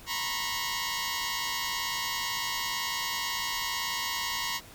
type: tone cluster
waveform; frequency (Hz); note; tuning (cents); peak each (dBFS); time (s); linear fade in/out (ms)
10% pulse; 932 / 990 / 1089; A#5 / B5 / C#6; -1 / +4 / -31; -26; 0.06-4.61; 50
effects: pink hiss -50 dBFS RMS until 4.74 s